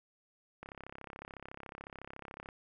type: click train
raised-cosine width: 0.5 ms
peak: -30 dBFS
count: 64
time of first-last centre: 0.63-2.488 s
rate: 33.9 Hz
effects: none